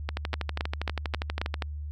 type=two click trains; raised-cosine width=0.3 ms; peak=-14 / -12 dBFS; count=20 / 5; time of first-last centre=0.09-1.622 / 0.34-1.415 s; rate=12.4 / 3.72 Hz; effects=added 74 Hz sine -33 dBFS peak until 1.91 s